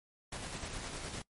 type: noise with tremolo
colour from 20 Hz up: pink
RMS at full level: -41 dBFS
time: 0.32-1.22 s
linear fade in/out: 5 ms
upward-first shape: square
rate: 9.8 Hz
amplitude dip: 30%
effects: noise-tail reverb RT60 0.1 s tail -22 dB re dry + MP3 48 kbps